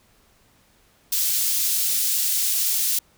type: high-pass noise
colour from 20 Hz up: white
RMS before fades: -22 dBFS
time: 1.12-2.99 s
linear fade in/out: 5 ms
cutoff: 4100 Hz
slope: 12 dB/octave
effects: pink hiss -59 dBFS RMS until 3.17 s